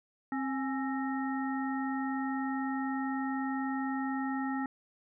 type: harmonic tone with a mistuned harmonic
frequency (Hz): 265.6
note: C4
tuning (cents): +26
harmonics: 1 / 3 / 5 / 7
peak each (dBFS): -32 / -38 / -42 / -42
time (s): 0.32-4.66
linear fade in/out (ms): 2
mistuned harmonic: 3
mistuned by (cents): +71
effects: none